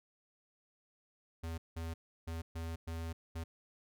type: tone bursts at uneven times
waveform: square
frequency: 82.3 Hz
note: E2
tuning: 2 cents flat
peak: -39 dBFS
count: 6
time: 1.43-1.58 / 1.76-1.94 / 2.27-2.42 / 2.55-2.76 / 2.87-3.13 / 3.35-3.44 s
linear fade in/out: 10 ms
effects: none